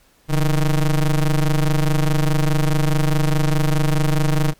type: ring-modulated tone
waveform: square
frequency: 78.5 Hz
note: D#2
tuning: 16 cents sharp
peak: -12 dBFS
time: 0.28-4.54 s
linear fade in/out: 50 ms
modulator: 66.1 Hz
effects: pink hiss -56 dBFS RMS until 4.59 s + MP3 96 kbps